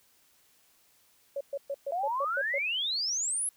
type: tone bursts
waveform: sine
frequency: 558 Hz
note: C#5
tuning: 11 cents sharp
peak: -30 dBFS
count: 8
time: 1.36-2.584 s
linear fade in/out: 5 ms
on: 48 ms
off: 120 ms
type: exponential sweep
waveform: sine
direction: up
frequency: 659.3 to 11220 Hz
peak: -28 dBFS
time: 1.92-3.49 s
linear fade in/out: 2 ms
effects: white hiss -65 dBFS RMS until 3.56 s